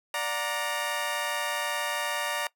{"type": "chord", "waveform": "15% pulse", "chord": "D augmented", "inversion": "none", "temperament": "equal with one note detuned", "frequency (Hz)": [587.3, 723.5, 932.3], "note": ["D5", "F#5", "A#5"], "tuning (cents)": [0, -39, 0], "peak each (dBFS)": [-26, -30, -25], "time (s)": [0.14, 2.47], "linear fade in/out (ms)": 2, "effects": ["noise-tail reverb RT60 0.1 s tail -20 dB re dry"]}